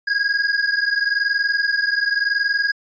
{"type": "tone pair together", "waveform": "square", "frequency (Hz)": [1635.1, 1656], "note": ["G#6", "G#6"], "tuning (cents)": [-27, -5], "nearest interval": "unison", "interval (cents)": 22, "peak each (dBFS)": [-20, -22], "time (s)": [0.07, 2.72], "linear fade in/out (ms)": 10, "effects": ["resampled to 16000 Hz"]}